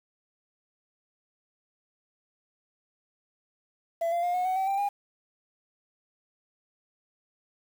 sine tone with pitch steps, 671 / 689.1 / 707.6 / 726.7 / 746.2 / 766.3 / 787 / 808.2 Hz, E5 / F5 / F5 / F#5 / F#5 / G5 / G5 / G#5, +31 / -23 / +23 / -31 / +14 / -40 / +7 / -47 cents, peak -22 dBFS, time 4.01-4.89 s, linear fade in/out 10 ms, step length 110 ms, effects tanh soft clip ceiling -24 dBFS + 8-bit

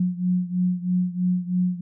sine beating tone pair, 179.6 / 182.7 Hz, F3 / F#3, +49 / -22 cents, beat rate 3.1 Hz, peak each -22 / -25 dBFS, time 0-1.81 s, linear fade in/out 5 ms, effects none

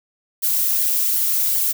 violet noise with flanger, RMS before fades -19 dBFS, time 0.42-1.73 s, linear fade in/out 20 ms, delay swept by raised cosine 0.78 to 2.98 ms, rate 2.6 Hz, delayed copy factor -0.5, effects none

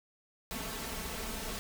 pink noise with comb filter, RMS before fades -39 dBFS, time 0.51-1.59 s, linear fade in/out 0 ms, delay 4.5 ms, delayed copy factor +0.7, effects none

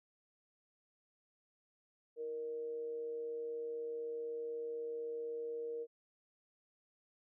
sine tone with amplitude modulation, 468 Hz, A#4, 7 cents sharp, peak -37 dBFS, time 2.16-5.87 s, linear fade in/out 50 ms, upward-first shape sine, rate 145 Hz, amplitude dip 35%, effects none

